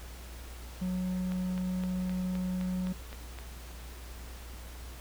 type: tone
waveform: triangle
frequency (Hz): 183.3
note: F#3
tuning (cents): -16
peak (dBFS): -28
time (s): 0.81-2.93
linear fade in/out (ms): 10
type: click train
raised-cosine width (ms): 0.3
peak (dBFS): -28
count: 9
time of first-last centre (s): 1.32-3.387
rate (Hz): 3.87
effects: added 60 Hz sine -43 dBFS peak until 5 s + pink hiss -50 dBFS RMS until 5 s